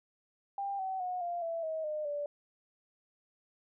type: tone with pitch steps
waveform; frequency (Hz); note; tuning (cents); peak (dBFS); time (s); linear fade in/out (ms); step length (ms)
sine; 795 / 760.4 / 727.3 / 695.7 / 665.4 / 636.5 / 608.8 / 582.3; G5 / F#5 / F#5 / F5 / E5 / D#5 / D#5 / D5; +24 / +47 / -30 / -7 / +16 / +39 / -38 / -15; -33; 0.58-2.26; 2; 210
effects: none